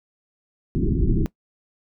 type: low-pass noise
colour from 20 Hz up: pink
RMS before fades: -20 dBFS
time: 0.75-1.26 s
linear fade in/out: 0 ms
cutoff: 390 Hz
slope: 96 dB/octave
effects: noise-tail reverb RT60 0.1 s tail -20 dB re dry